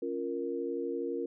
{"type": "chord", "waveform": "sine", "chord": "Bb minor", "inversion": "first", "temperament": "equal", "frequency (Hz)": [277.2, 349.2, 466.2], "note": ["Db4", "F4", "Bb4"], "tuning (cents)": [0, 0, 0], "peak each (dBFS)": [-38, -36, -35], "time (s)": [0.02, 1.26], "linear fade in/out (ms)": 5, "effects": []}